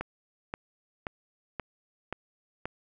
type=click train; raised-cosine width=0.5 ms; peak=-18 dBFS; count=6; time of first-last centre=0.01-2.656 s; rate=1.89 Hz; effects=none